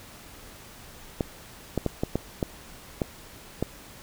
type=clicks; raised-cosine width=2 ms; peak=-11 dBFS; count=8; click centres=1.208 / 1.777 / 1.863 / 2.035 / 2.156 / 2.428 / 3.018 / 3.626 s; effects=pink hiss -47 dBFS RMS until 4.02 s

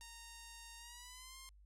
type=tone with pitch glide; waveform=5% pulse; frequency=926 to 1057.6 Hz; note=A#5 to C6; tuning=-12 to +18 cents; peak=-40 dBFS; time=0.01-1.49 s; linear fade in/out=0 ms; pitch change=+230 cents; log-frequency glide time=0.78-1.37 s; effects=added 50 Hz sine -60 dBFS peak until 1.65 s + low-pass 11000 Hz 12 dB/octave

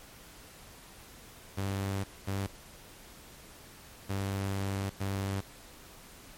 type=tone bursts at uneven times; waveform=sawtooth; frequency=98 Hz; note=G2; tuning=in tune; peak=-27 dBFS; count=4; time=1.57-2.04 / 2.27-2.47 / 4.09-4.9 / 5-5.41 s; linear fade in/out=10 ms; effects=pink hiss -52 dBFS RMS until 6.37 s + MP3 64 kbps

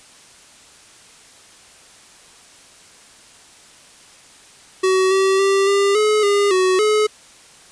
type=tone with pitch steps; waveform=square; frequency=376.5 / 384.4 / 391.6 / 398.7 / 426.3 / 405.5 / 372.2 / 426.3 Hz; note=F#4 / G4 / G4 / G4 / G#4 / G#4 / F#4 / G#4; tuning=+30 / -34 / -2 / +29 / +45 / -41 / +10 / +45 cents; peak=-14 dBFS; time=4.83-7.07 s; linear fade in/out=10 ms; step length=280 ms; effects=white hiss -46 dBFS RMS until 7.71 s + resampled to 22050 Hz

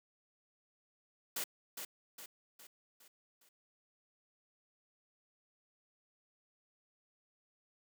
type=noise with echo; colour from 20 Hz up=white; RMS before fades=-38 dBFS; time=1.36-1.44 s; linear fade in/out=5 ms; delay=410 ms; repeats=5; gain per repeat=-6 dB; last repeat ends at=3.49 s; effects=high-pass 200 Hz 12 dB/octave

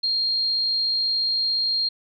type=tone; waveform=sine; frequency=4219 Hz; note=C8; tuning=14 cents sharp; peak=-20 dBFS; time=0.03-1.89 s; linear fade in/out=10 ms; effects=none

